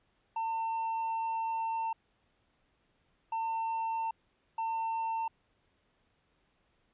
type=tone bursts at uneven times; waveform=triangle; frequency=902 Hz; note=A5; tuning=43 cents sharp; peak=-29 dBFS; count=3; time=0.36-1.93 / 3.32-4.11 / 4.58-5.28 s; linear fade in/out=5 ms; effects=pink hiss -73 dBFS RMS until 6.93 s + resampled to 8000 Hz